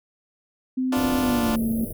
sine tone with pitch glide, 257.8 to 225.7 Hz, C4 to A3, -26 to +44 cents, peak -21 dBFS, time 0.77-1.85 s, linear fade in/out 10 ms, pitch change -230 cents, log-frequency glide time 1.2-1.51 s
15% pulse chord, B diminished, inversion none, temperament equal, 246.9 / 293.7 / 349.2 Hz, B3 / D4 / F4, 0 / 0 / 0 cents, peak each -27 / -21 / -23 dBFS, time 0.92-1.56 s, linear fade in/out 5 ms
pink band-stop noise, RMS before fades -32 dBFS, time 0.95-1.93 s, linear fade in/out 10 ms, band 640 to 10000 Hz, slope 96 dB/octave
effects none

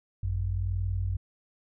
sine tone pair together, 52.53 / 93.6 Hz, G#1 / F#2, +20 / +20 cents, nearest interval minor seventh, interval 1000 cents, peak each -31 / -28 dBFS, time 0.23-1.17 s, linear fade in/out 5 ms, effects none

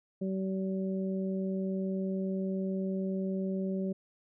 harmonic tone, 190.6 Hz, G3, 48 cents flat, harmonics 1 / 2 / 3, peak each -31 / -37 / -41 dBFS, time 0.21-3.93 s, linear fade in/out 10 ms, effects none

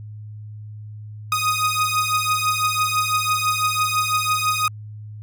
sawtooth beating tone pair, 1244.5 / 1250.5 Hz, D#6 / D#6, 0 / +8 cents, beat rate 6 Hz, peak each -18 dBFS, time 1.32-4.68 s, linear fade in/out 2 ms, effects added 106 Hz sine -33 dBFS peak until 5.22 s

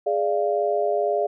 sine chord, D diminished, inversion second, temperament equal with one note detuned, 415.3 / 587.3 / 689.2 Hz, Ab4 / D5 / F5, 0 / 0 / -23 cents, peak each -24 dBFS, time 0.06-1.27 s, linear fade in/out 10 ms, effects none

